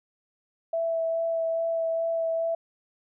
sine tone with vibrato, 659.3 Hz, E5, in tune, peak -24 dBFS, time 0.73-2.55 s, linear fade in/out 5 ms, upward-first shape sine, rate 2.4 Hz, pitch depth 11 cents each way, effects none

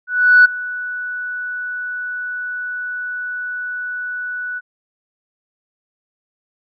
sine tone with ADSR envelope, 1480 Hz, F#6, in tune, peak -3 dBFS, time 0.07-4.61 s, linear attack 380 ms, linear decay 12 ms, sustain -19 dB, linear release 36 ms, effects tanh soft clip ceiling 0 dBFS

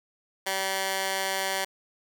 15% pulse tone with high-pass filter, 192.4 Hz, G3, 32 cents flat, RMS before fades -29 dBFS, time 0.46-1.65 s, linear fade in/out 10 ms, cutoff 880 Hz, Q 0.63, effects none

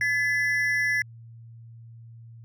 triangle ring-modulated tone, 1864.7 Hz, A#6, in tune, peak -17 dBFS, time 0.01-1.02 s, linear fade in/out 2 ms, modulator 145 Hz, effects added 115 Hz sine -43 dBFS peak until 2.44 s

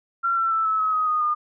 sine tone with pitch steps, 1368 / 1345.3 / 1322.9 / 1301 / 1279.3 / 1258.1 / 1237.2 / 1216.6 Hz, F6 / E6 / E6 / E6 / D#6 / D#6 / D#6 / D#6, -36 / +35 / +6 / -23 / +48 / +19 / -10 / -39 cents, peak -19 dBFS, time 0.23-1.35 s, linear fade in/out 20 ms, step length 140 ms, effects none

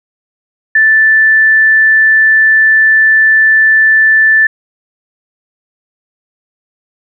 sine tone, 1760 Hz, A6, in tune, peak -4 dBFS, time 0.75-4.47 s, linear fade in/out 5 ms, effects none

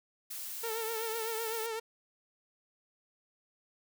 blue noise, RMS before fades -41 dBFS, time 0.3-1.67 s, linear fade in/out 10 ms
sawtooth tone with vibrato, 450 Hz, A4, 39 cents sharp, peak -31 dBFS, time 0.63-1.8 s, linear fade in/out 10 ms, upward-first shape triangle, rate 7.9 Hz, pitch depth 66 cents each way
effects none

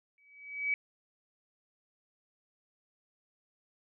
sine tone with exponential growth, 2280 Hz, C#7, 48 cents sharp, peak -25 dBFS, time 0.18-0.74 s, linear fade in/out 1 ms, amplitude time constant 120 ms, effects none

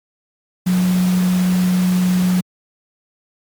sine tone in noise, 182 Hz, F#3, 28 cents flat, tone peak -12 dBFS, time 0.66-2.41 s, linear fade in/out 10 ms, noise pink, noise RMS -28 dBFS, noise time 0.66-2.41 s, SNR +13 dB, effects high-pass 100 Hz 12 dB/octave + MP3 96 kbps

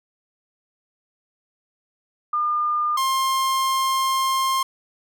sine / 45% pulse tone pair in turn, 1208 / 1060 Hz, D6 / C6, +48 / +22 cents, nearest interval major second, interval 226 cents, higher first, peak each -19 dBFS, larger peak neither, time 2.33-2.97 / 2.97-4.63 s, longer second, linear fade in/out 5 ms, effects none

